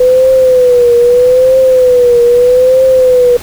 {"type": "tone with vibrato", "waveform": "sine", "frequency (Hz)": 499.9, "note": "B4", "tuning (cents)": 21, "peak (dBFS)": -3, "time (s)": [0, 3.37], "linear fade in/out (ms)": 5, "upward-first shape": "triangle", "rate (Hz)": 0.79, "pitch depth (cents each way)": 89, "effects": ["pink hiss -28 dBFS RMS until 3.42 s"]}